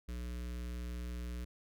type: tone with notch filter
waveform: square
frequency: 60.2 Hz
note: B1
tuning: 44 cents flat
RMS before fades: -41 dBFS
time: 0.08-1.45 s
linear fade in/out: 10 ms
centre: 810 Hz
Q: 1.1
effects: none